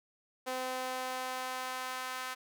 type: tone with high-pass filter sweep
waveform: sawtooth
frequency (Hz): 256.6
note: C4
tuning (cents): -34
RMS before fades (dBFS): -38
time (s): 0.46-2.35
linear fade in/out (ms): 20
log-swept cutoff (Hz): 560 to 1200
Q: 1.4
effects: none

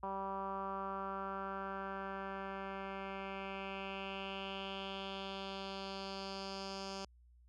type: tone with low-pass filter sweep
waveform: 10% pulse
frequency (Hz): 194.3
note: G3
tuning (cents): -15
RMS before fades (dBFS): -43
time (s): 0.03-7.05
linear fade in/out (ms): 2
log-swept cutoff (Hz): 1000 to 5600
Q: 3.6
effects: added 60 Hz sine -61 dBFS peak until 7.48 s

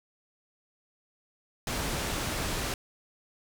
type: low-pass noise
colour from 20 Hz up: pink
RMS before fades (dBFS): -32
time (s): 1.67-2.74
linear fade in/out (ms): 2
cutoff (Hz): 11000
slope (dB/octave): 12
effects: none

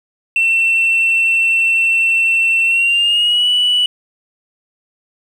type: tone with pitch glide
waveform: sine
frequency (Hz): 2694 to 2955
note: E7 to F#7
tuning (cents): +37 to -3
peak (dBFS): -9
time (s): 0.36-3.86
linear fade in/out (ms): 2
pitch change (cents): +160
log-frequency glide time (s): 2.65-3.48
effects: tanh soft clip ceiling -8 dBFS + 7-bit

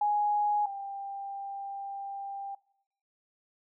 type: tone pair in turn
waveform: sine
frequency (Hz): 830.6 / 792.9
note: G#5 / G5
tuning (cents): 0 / +20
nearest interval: minor second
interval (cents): 80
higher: first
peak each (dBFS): -24 / -35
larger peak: first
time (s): 0.01-0.66 / 0.66-2.55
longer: second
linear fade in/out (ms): 5
effects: noise-tail reverb RT60 0.8 s tail -23 dB re dry

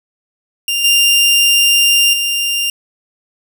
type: tone with level steps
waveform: sawtooth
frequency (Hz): 2794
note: F7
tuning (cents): 0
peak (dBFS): -11 / -5 / -11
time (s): 0.68-2.7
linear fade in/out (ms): 2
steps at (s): 0.84 / 2.13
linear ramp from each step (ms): 5
effects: none

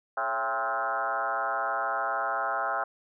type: tone with frequency modulation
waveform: sine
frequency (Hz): 1046.5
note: C6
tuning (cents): 0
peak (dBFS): -26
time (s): 0.17-2.84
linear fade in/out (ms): 5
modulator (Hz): 124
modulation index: 3.5
effects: none

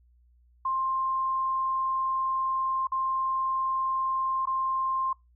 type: tone with dropouts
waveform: sine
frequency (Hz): 1055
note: C6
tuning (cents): +14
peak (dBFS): -25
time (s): 0.65-5.13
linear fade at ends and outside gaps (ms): 5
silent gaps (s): 2.871-2.919 / 4.456-4.471
effects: noise-tail reverb RT60 0.2 s tail -24 dB re dry + added 60 Hz sine -58 dBFS peak until 5.35 s

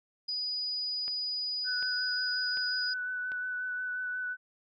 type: tone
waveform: sine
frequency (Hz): 4940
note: D#8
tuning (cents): -13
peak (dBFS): -31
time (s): 0.28-2.94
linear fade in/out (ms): 10
type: click train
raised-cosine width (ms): 0.3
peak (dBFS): -30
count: 4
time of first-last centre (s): 1.08-3.319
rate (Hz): 1.34
type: tone with vibrato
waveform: sine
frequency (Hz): 1493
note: F#6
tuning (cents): +15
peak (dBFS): -32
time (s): 1.64-4.37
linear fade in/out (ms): 50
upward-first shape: sine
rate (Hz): 5.6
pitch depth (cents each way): 16
effects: none

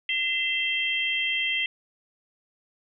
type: tone cluster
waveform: sine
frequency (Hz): 2050 / 2685 / 3182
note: C7 / E7 / G7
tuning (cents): -36 / +31 / +25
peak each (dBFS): -28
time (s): 0.09-1.66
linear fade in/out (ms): 2
effects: none

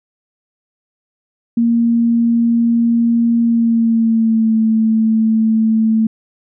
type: tone with pitch glide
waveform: sine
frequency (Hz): 233.1 to 221.5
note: A#3 to A3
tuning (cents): 0 to +12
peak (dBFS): -10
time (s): 1.57-6.07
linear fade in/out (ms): 5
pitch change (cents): -88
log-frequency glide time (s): 3.41-4.56
effects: none

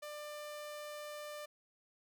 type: tone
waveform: sawtooth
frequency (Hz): 595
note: D5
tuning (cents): +22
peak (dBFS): -40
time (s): 0.02-1.46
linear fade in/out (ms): 10
effects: none

